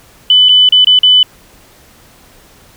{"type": "tone with dropouts", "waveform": "sine", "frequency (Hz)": 3000, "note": "F#7", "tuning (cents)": 23, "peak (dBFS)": -3, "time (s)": [0.3, 1.23], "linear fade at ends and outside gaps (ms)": 2, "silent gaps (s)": [[0.487, 0.491], [0.69, 0.723], [0.846, 0.87], [0.99, 1.032]], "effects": ["pink hiss -43 dBFS RMS until 2.76 s"]}